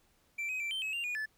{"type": "tone with pitch steps", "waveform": "triangle", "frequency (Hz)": [2343, 2524, 2343, 3109, 2569, 2784, 2449, 1738], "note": ["D7", "D#7", "D7", "G7", "E7", "F7", "D#7", "A6"], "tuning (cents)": [-5, 24, -5, -15, -45, -6, -28, -22], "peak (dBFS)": -32, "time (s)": [0.38, 1.26], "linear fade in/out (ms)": 10, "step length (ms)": 110, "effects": ["pink hiss -70 dBFS RMS until 1.37 s"]}